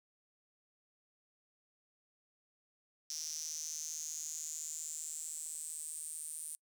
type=tone with high-pass filter sweep; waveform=sawtooth; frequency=155.56 Hz; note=D#3; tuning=in tune; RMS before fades=-43 dBFS; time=3.1-6.55 s; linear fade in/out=0 ms; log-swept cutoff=5700 to 9200 Hz; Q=9.3; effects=noise-tail reverb RT60 0.1 s tail -26 dB re dry